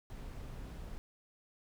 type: noise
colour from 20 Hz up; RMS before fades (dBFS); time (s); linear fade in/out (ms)
brown; -45; 0.1-0.98; 0
effects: none